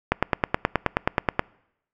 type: click train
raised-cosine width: 0.5 ms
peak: -3 dBFS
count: 13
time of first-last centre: 0.12-1.394 s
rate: 9.42 Hz
effects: noise-tail reverb RT60 0.8 s tail -25 dB re dry